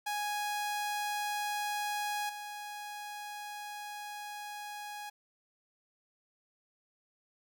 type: tone with level steps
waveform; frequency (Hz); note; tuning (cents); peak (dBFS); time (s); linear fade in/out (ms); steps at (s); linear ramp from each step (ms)
sawtooth; 830; G#5; -1; -29 / -37; 0.06-5.1; 10; 2.29; 5
effects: none